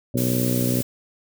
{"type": "harmonic tone", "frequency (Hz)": 61.74, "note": "B1", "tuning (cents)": 0, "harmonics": [2, 3, 4, 5, 6, 7, 8, 9], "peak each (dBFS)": [-24, -29, -24, -31, -31, -35, -35, -32], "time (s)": [0.14, 0.82], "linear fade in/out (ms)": 5}
{"type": "noise", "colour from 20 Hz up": "blue", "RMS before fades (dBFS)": -29, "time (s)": [0.17, 0.83], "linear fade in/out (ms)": 10}
{"effects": []}